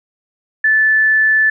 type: tone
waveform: sine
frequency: 1748 Hz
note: A6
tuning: 12 cents flat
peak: -9 dBFS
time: 0.64-1.5 s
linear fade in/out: 5 ms
effects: none